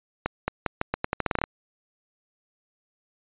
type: accelerating click train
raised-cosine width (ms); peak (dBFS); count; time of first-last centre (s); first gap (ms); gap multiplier
0.5; -9; 14; 0.26-1.439; 220; 0.83
effects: resampled to 8000 Hz